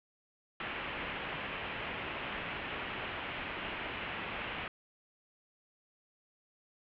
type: low-pass noise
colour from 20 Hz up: white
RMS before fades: -40 dBFS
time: 0.6-4.68 s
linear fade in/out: 2 ms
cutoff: 3000 Hz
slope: 48 dB/octave
effects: none

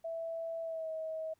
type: tone with pitch glide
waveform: sine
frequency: 659.3 to 637.9 Hz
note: E5 to D#5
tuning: 0 to +43 cents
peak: -36 dBFS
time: 0.04-1.34 s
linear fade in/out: 10 ms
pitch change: -57 cents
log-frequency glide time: 0.62-0.9 s
effects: pink hiss -75 dBFS RMS until 1.39 s

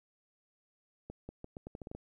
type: accelerating click train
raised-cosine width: 2 ms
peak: -30 dBFS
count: 10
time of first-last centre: 1.1-1.95 s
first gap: 190 ms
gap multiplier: 0.81
effects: 12-bit

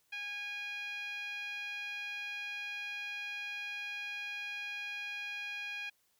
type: tone with band-pass filter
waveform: 10% pulse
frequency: 820 Hz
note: G#5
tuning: 22 cents flat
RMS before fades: -41 dBFS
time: 0.12-5.9 s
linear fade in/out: 10 ms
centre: 2200 Hz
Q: 4.1
effects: white hiss -74 dBFS RMS until 6.19 s

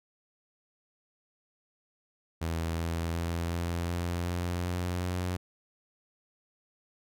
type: tone with pitch steps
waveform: sawtooth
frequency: 82.41 / 83.46 / 84.53 / 85.61 / 86.71 / 87.82 / 88.94 / 90.08 Hz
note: E2 / E2 / E2 / F2 / F2 / F2 / F2 / F#2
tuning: 0 / +22 / +44 / -34 / -12 / +10 / +32 / -46 cents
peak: -26 dBFS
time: 2.41-5.37 s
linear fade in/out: 10 ms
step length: 370 ms
effects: none

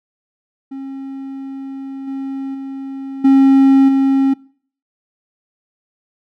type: tone with level steps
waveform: triangle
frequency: 270.4 Hz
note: C#4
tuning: 43 cents flat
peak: -23 / -19 / -22 / -4 / -8 dBFS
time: 0.71-4.34 s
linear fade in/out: 10 ms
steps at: 2.07 / 2.54 / 3.24 / 3.88 s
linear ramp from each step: 10 ms
effects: noise-tail reverb RT60 0.5 s tail -23 dB re dry

